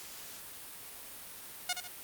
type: tone with echo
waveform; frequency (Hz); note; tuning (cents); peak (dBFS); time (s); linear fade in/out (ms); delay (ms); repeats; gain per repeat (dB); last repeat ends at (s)
5% pulse; 722; F#5; -43; -18; 1.69-1.73; 5; 74; 2; -7; 1.878
effects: white hiss -47 dBFS RMS until 2.03 s + Opus 48 kbps